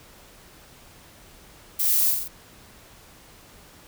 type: noise with echo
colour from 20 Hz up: violet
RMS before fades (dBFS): -23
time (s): 1.79-2.11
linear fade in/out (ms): 10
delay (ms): 43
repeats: 4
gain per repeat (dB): -3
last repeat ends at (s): 2.282
effects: pink hiss -50 dBFS RMS until 3.87 s